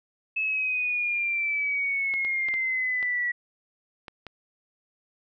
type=exponential sweep; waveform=sine; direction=down; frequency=2604 to 1932 Hz; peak=-24 dBFS; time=0.36-3.32 s; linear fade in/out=10 ms
type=clicks; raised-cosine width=0.3 ms; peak=-23 dBFS; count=7; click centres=2.139 / 2.249 / 2.486 / 2.54 / 3.028 / 4.082 / 4.267 s
effects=none